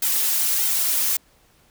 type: noise with flanger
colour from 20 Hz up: blue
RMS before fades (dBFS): -21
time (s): 0.02-1.17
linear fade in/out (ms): 5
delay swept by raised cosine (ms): 1.7 to 4.6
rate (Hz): 1.6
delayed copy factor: -0.95
effects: pink hiss -58 dBFS RMS until 1.7 s